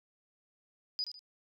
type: tone with echo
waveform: sine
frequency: 4946 Hz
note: D#8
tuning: 11 cents flat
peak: -31 dBFS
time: 0.99-1.04 s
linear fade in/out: 0 ms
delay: 76 ms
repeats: 2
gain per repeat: -9 dB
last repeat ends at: 1.192 s
effects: none